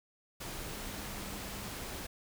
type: tone in noise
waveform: sine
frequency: 201.1 Hz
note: G3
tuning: 44 cents sharp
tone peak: -50 dBFS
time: 0.69-1.69 s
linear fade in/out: 10 ms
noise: pink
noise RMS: -42 dBFS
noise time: 0.4-2.07 s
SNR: -11 dB
effects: none